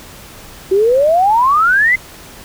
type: exponential sweep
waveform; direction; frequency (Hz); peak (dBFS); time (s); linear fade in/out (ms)
sine; up; 371.2 to 2092; -8; 0.71-1.96; 10
effects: pink hiss -36 dBFS RMS until 2.44 s